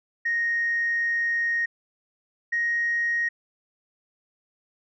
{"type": "tone pair in turn", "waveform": "sine", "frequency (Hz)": [1864.7, 1875.4], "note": ["A#6", "A#6"], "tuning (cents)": [0, 10], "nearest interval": "unison", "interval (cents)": 10, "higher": "second", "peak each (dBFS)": -21, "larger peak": "neither", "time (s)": [[0.25, 1.66], [2.52, 3.29]], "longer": "first", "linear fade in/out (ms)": 10, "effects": ["tanh soft clip ceiling -17 dBFS"]}